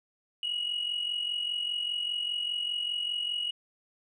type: tone pair together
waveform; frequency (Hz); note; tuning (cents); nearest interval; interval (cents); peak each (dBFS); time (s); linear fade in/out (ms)
sine; 2867 / 2912; F7 / F#7; +45 / -28; unison; 27; -34 / -29; 0.43-3.51; 2
effects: tanh soft clip ceiling -25 dBFS